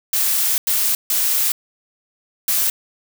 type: noise bursts at uneven times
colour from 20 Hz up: blue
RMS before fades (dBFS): -18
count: 4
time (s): 0.13-0.58 / 0.67-0.95 / 1.1-1.52 / 2.48-2.7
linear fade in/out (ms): 2
effects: none

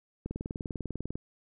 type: click train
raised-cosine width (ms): 3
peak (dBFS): -22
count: 19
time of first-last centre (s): 0.26-1.156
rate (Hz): 20.1
effects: none

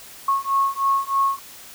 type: beating tone pair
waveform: sine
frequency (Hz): 1094 / 1097.2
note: C#6 / C#6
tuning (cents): -23 / -18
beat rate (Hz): 3.2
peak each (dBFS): -21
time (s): 0.28-1.39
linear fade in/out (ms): 5
effects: white hiss -42 dBFS RMS until 1.74 s

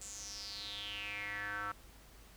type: tone with band-pass filter sweep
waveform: square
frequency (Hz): 102.6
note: G#2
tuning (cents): -21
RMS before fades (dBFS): -43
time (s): 0.01-1.72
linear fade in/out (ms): 5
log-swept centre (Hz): 7700 to 1300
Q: 6.7
effects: added 50 Hz sine -58 dBFS peak until 2.36 s + pink hiss -60 dBFS RMS until 2.36 s

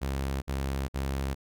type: tone bursts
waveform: sawtooth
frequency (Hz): 67.8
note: C#2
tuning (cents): -38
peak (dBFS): -25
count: 3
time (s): 0.01-1.348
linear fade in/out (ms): 20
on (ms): 410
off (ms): 54
effects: none

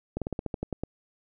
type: slowing click train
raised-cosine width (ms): 2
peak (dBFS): -17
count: 10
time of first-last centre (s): 0.17-0.836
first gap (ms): 47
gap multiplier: 1.11
effects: none

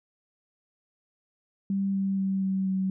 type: tone with pitch steps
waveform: sine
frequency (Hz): 196 / 194.42 / 192.86 / 191.3 / 189.76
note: G3 / G3 / G3 / G3 / F#3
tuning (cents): 0 / -14 / -28 / -42 / +44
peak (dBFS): -24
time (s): 1.7-2.9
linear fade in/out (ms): 2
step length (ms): 240
effects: none

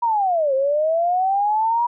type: linear two-way sweep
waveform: sine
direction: down then up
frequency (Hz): 964 to 523.3 to 964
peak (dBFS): -16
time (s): 0.02-1.87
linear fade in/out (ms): 10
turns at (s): 0.54
effects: none

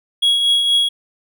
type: tone with tremolo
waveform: triangle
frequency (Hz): 3322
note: G#7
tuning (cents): 0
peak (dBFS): -9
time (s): 0.22-0.89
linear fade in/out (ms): 10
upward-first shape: triangle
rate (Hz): 4.2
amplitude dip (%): 45
effects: none

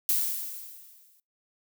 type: noise with exponential decay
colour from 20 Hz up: violet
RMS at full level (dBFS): -23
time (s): 0.09-1.2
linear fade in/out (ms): 0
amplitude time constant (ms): 240
effects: noise-tail reverb RT60 0.2 s tail -23 dB re dry

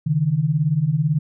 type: beating tone pair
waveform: sine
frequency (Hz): 138.59 / 156.59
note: C#3 / D#3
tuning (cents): 0 / +11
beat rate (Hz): 18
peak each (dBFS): -21 / -18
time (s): 0.06-1.19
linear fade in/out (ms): 10
effects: none

